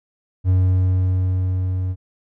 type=tone with level ramp; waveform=triangle; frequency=92.5 Hz; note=F#2; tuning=in tune; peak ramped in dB=-10 to -18 dBFS; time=0.44-1.96 s; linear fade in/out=50 ms; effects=none